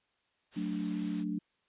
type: noise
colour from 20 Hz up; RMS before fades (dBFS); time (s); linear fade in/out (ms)
white; -48; 0.51-1.25; 50
type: chord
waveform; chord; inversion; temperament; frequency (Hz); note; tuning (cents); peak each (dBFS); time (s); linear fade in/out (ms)
sine; D major; first; just; 183.54 / 220.2 / 293.7; F#3 / A3 / D4; -14 / +2 / 0; -36 / -37 / -36; 0.56-1.39; 10
effects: white hiss -75 dBFS RMS until 1.68 s + resampled to 8000 Hz